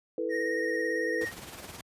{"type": "chord", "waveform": "sine", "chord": "E suspended fourth", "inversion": "none", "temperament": "equal", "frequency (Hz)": [329.6, 440, 493.9], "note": ["E4", "A4", "B4"], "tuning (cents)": [0, 0, 0], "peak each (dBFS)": [-34, -33, -32], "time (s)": [0.18, 1.25], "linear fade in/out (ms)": 2}
{"type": "tone with vibrato", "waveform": "triangle", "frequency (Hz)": 1864, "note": "A#6", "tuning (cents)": -1, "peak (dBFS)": -30, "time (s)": [0.29, 1.32], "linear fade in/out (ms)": 50, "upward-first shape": "sine", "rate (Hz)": 18, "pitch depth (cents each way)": 25}
{"type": "noise with tremolo", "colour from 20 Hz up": "pink", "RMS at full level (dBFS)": -41, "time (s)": [1.21, 1.81], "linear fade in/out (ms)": 2, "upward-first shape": "sine", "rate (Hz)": 19, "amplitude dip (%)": 50}
{"effects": ["high-pass 80 Hz 12 dB/octave", "resampled to 32000 Hz"]}